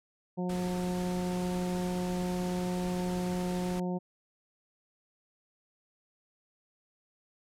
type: harmonic tone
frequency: 180 Hz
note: F#3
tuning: 47 cents flat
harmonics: 1 / 2 / 3 / 4 / 5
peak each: -31 / -37 / -41 / -43 / -45 dBFS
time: 0.37-3.99 s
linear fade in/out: 20 ms
type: band-stop noise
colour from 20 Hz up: pink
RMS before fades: -43 dBFS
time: 0.49-3.8 s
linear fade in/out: 5 ms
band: 520 to 830 Hz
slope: 96 dB/octave
effects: low-pass 11000 Hz 12 dB/octave